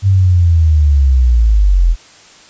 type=linear sweep; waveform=sine; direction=down; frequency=99.1 to 40 Hz; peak=-6 dBFS; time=0.02-1.96 s; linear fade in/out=50 ms; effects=white hiss -41 dBFS RMS until 2.49 s + resampled to 16000 Hz